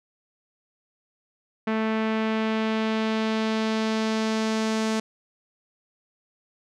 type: tone with low-pass filter sweep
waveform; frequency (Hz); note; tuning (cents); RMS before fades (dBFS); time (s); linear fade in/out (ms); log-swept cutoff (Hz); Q
sawtooth; 220; A3; 0; -25; 1.67-5; 5; 2200 to 7100; 1.2
effects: none